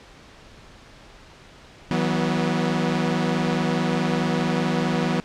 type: tone cluster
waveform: sawtooth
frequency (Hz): 161.5 / 186.2 / 244.6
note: E3 / F#3 / B3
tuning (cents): -35 / +11 / -16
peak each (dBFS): -21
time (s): 1.91-5.2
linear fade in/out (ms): 0
effects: pink hiss -47 dBFS RMS until 5.24 s + low-pass 5000 Hz 12 dB/octave